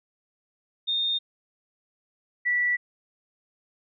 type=tone pair in turn; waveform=sine; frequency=3659 / 1956.8 Hz; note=A#7 / B6; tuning=-33 / -16 cents; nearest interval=major seventh; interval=1083 cents; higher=first; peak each=-23 / -21 dBFS; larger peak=second; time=0.87-1.19 / 2.45-2.77 s; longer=neither; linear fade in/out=20 ms; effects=none